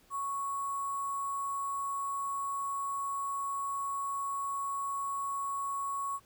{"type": "tone with sample-and-hold", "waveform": "sine", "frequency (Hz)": 1108.7, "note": "C#6", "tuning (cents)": 0, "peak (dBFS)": -32, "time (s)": [0.1, 6.2], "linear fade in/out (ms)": 50, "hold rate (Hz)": 8820, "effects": ["pink hiss -64 dBFS RMS until 6.25 s"]}